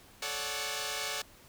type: chord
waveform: 5% pulse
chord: D major seventh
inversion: second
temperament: equal with one note detuned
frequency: 434.2 / 554.4 / 587.3 / 740 Hz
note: A4 / C#5 / D5 / F#5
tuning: -23 / 0 / 0 / 0 cents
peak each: -28 dBFS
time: 0.22-1.22 s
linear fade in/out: 5 ms
effects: pink hiss -57 dBFS RMS until 1.48 s